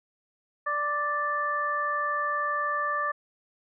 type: harmonic tone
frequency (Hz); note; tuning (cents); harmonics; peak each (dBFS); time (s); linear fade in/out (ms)
587.3; D5; 0; 1 / 2 / 3; -35 / -27 / -31; 0.66-3.12; 10
effects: none